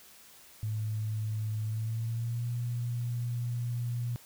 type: tone with pitch glide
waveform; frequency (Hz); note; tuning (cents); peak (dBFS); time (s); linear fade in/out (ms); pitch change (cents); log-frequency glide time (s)
sine; 108.3 to 120.17; A2 to B2; -27 to -47; -30; 0.63-4.16; 0; +180; 1.62-2.49
effects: white hiss -55 dBFS RMS until 4.25 s